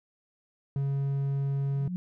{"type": "tone", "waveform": "triangle", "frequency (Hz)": 138.59, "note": "C#3", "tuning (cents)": 0, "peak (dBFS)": -24, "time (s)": [0.76, 1.88], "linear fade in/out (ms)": 2}
{"type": "tone with exponential growth", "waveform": "sine", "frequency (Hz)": 180, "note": "F#3", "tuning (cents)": -47, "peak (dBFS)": -27, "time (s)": [1.59, 1.96], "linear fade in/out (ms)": 0, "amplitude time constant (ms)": 80}
{"effects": []}